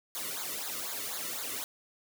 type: noise with flanger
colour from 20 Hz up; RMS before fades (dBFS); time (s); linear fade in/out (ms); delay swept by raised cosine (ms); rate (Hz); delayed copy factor
white; -37; 0.15-1.64; 0; 0.35 to 1.27; 4; -1
effects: none